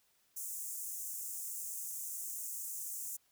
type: high-pass noise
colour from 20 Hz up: pink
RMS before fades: -42 dBFS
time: 0.36-3.17 s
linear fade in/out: 10 ms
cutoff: 6600 Hz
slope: 48 dB/octave
effects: white hiss -73 dBFS RMS until 3.31 s